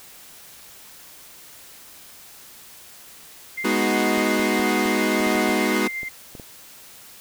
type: tone with tremolo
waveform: sine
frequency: 2093 Hz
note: C7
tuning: in tune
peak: -25 dBFS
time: 3.57-6.09 s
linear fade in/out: 10 ms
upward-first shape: triangle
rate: 8.4 Hz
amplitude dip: 45%
type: chord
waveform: sawtooth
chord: G# minor seventh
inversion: none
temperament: equal with one note detuned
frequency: 207.7 / 246.2 / 311.1 / 370 Hz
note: G#3 / B3 / D#4 / F#4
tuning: 0 / -5 / 0 / 0 cents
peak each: -21 dBFS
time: 3.64-5.88 s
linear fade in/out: 10 ms
type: clicks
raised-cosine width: 2 ms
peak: -25 dBFS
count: 11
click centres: 4.179 / 4.398 / 4.596 / 4.857 / 5.204 / 5.269 / 5.354 / 5.493 / 6.032 / 6.352 / 6.398 s
effects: white hiss -45 dBFS RMS until 7.2 s